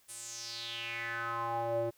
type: tone with band-pass filter sweep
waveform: square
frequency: 116.4 Hz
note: A#2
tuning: 2 cents flat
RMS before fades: -37 dBFS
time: 0.08-1.91 s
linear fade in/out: 20 ms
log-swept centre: 9700 to 460 Hz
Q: 4.7
effects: white hiss -67 dBFS RMS until 1.97 s